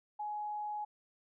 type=tone; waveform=sine; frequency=839 Hz; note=G#5; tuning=17 cents sharp; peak=-36 dBFS; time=0.19-0.85 s; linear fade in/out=10 ms; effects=none